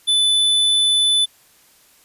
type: tone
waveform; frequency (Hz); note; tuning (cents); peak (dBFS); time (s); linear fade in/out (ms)
square; 3499; A7; -10; -14; 0.07-1.26; 20
effects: white hiss -53 dBFS RMS until 2.04 s + resampled to 32000 Hz